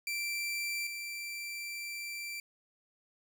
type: tone pair in turn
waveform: sawtooth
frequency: 2347 / 2347 Hz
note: D7 / D7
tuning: -2 / -2 cents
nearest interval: unison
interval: 0 cents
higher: neither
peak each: -30 / -35 dBFS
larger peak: first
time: 0.07-0.87 / 0.87-2.4 s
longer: second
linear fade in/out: 2 ms
effects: none